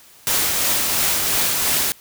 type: noise with tremolo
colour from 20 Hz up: white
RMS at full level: -18 dBFS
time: 0.27-1.92 s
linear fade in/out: 0 ms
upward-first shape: triangle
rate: 2.9 Hz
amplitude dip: 30%
effects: white hiss -48 dBFS RMS until 2 s